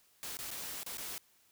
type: noise with dropouts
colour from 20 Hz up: white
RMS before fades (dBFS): -42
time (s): 0.23-1.18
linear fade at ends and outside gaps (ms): 0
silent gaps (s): 0.37-0.389 / 0.506-0.513 / 0.832-0.863 / 0.971-0.982
effects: white hiss -68 dBFS RMS until 1.51 s